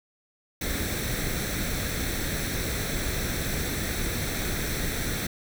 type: noise with comb filter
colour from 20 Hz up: pink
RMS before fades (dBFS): -29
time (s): 0.61-5.27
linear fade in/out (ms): 5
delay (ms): 0.51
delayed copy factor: +0.6
effects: none